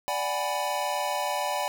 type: chord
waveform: square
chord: G# half-diminished seventh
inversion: second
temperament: equal with one note detuned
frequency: 587.3 / 750.3 / 830.6 / 987.8 Hz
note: D5 / F#5 / G#5 / B5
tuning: 0 / +24 / 0 / 0 cents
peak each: -33 dBFS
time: 0.08-1.68 s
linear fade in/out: 0 ms
effects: none